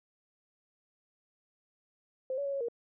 sine tone with pitch steps, 521 / 565 / 557 / 552 / 470.9 Hz, C5 / C#5 / C#5 / C#5 / A#4, -7 / +33 / +8 / -7 / +18 cents, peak -31 dBFS, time 2.3-2.685 s, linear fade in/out 2 ms, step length 77 ms, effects none

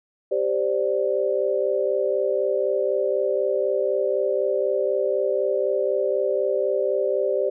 sine chord, G suspended fourth, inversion none, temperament equal, 392 / 523.3 / 587.3 Hz, G4 / C5 / D5, 0 / 0 / 0 cents, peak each -24 dBFS, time 0.31-7.5 s, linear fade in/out 10 ms, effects none

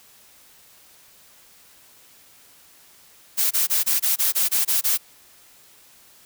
blue noise bursts, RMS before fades -20 dBFS, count 10, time 3.37-4.977 s, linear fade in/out 20 ms, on 140 ms, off 23 ms, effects white hiss -52 dBFS RMS until 6.25 s

